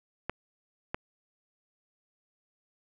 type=clicks; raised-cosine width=0.5 ms; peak=-16 dBFS; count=2; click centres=0.296 / 0.945 s; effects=none